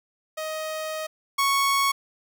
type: tone pair in turn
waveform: sawtooth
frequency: 627 / 1107.5 Hz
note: D#5 / C#6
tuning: +13 / -2 cents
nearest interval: minor seventh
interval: 985 cents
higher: second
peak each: -25 / -16 dBFS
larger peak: second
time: 0.37-1.07 / 1.38-1.92 s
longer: first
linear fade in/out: 10 ms
effects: none